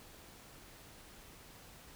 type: silence
effects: pink hiss -56 dBFS RMS until 1.95 s